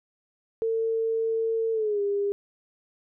sine tone with pitch glide, 450.5 to 403.7 Hz, A4 to G#4, +41 to -49 cents, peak -23 dBFS, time 0.62-2.32 s, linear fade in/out 0 ms, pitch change -190 cents, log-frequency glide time 1.72-2.01 s, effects none

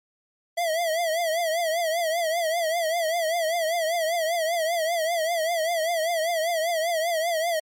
square tone with vibrato, 661 Hz, E5, 5 cents sharp, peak -23 dBFS, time 0.57-7.6 s, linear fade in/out 10 ms, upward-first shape triangle, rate 5.1 Hz, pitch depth 120 cents each way, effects MP3 64 kbps

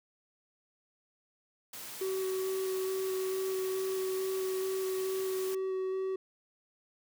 white high-pass noise, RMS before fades -44 dBFS, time 1.73-5.55 s, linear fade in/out 5 ms, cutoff 130 Hz, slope 12 dB/octave
triangle tone with vibrato, 378.5 Hz, F#4, 39 cents sharp, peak -29 dBFS, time 2.01-6.16 s, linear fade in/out 5 ms, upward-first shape square, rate 2.3 Hz, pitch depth 8 cents each way
effects none

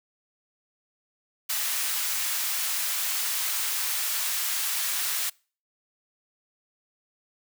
white high-pass noise, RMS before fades -28 dBFS, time 1.49-5.3 s, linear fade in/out 10 ms, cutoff 1100 Hz, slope 12 dB/octave, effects noise-tail reverb RT60 0.4 s tail -26 dB re dry

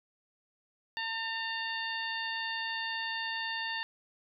harmonic tone with a mistuned harmonic, 903 Hz, A5, 45 cents sharp, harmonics 1 / 2 / 3 / 4 / 5, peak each -40 / -36 / -40 / -42 / -43 dBFS, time 0.97-3.83 s, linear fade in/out 0 ms, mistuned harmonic 3, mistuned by +52 cents, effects none

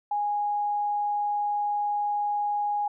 sine tone, 826 Hz, G#5, 10 cents flat, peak -24 dBFS, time 0.11-2.88 s, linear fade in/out 5 ms, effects none

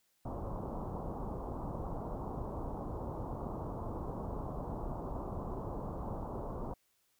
pink low-pass noise, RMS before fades -40 dBFS, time 0.25-6.74 s, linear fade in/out 5 ms, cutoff 1100 Hz, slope 48 dB/octave, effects white hiss -75 dBFS RMS until 7.19 s

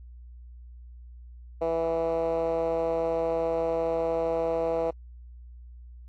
10% pulse tone with band-pass filter, 164.81 Hz, E3, in tune, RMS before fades -27 dBFS, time 1.61-4.91 s, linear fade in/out 10 ms, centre 560 Hz, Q 3.7, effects added 60 Hz sine -43 dBFS peak until 6.08 s + AAC 64 kbps

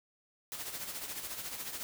white noise with tremolo, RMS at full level -39 dBFS, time 0.52-1.83 s, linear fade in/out 0 ms, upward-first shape sine, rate 14 Hz, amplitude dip 55%, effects none

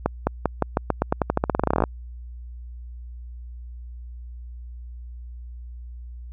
accelerating click train, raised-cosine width 1 ms, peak -5 dBFS, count 24, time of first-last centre 0.06-1.838 s, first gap 210 ms, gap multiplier 0.89, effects added 60 Hz sine -35 dBFS peak until 6.32 s

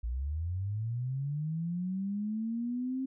sine linear sweep, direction up, 55 to 266.7 Hz, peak -31 dBFS, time 0.03-3.06 s, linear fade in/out 10 ms, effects none

